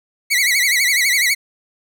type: tone with vibrato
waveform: sawtooth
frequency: 2093 Hz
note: C7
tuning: in tune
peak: -10 dBFS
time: 0.3-1.35 s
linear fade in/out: 20 ms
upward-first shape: sine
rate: 12 Hz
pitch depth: 140 cents each way
effects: none